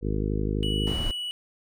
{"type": "harmonic tone", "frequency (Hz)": 51.91, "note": "G#1", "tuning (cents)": 0, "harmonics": [1, 2, 3, 4, 5, 6, 7, 8, 9], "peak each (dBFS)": [-28, -31, -33, -34, -35, -36, -36, -37, -38], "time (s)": [0.01, 0.96], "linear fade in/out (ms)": 50}
{"type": "tone", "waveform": "triangle", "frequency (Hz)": 2942, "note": "F#7", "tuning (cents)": -11, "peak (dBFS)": -28, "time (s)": [0.63, 1.31], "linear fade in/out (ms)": 0}
{"type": "noise", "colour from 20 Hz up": "brown", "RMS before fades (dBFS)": -29, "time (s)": [0.87, 1.11], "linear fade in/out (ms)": 0}
{"effects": []}